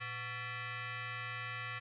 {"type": "tone with frequency modulation", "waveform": "sine", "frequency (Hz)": 116.54, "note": "A#2", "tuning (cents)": 0, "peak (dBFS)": -39, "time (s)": [0, 1.8], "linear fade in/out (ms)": 20, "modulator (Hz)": 621, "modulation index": 4.1, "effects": []}